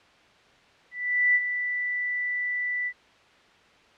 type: tone with ADSR envelope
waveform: sine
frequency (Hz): 1975.5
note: B6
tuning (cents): 0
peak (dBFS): -16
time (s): 0.91-2.93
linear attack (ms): 440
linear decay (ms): 45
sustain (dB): -9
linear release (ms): 61
effects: white hiss -56 dBFS RMS until 3.97 s + low-pass 3000 Hz 12 dB/octave